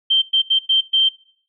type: tone bursts at uneven times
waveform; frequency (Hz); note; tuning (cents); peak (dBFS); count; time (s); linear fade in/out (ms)
sine; 3136; G7; 0; -12; 5; 0.1-0.22 / 0.33-0.42 / 0.5-0.59 / 0.69-0.81 / 0.93-1.09; 10
effects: noise-tail reverb RT60 0.6 s tail -21 dB re dry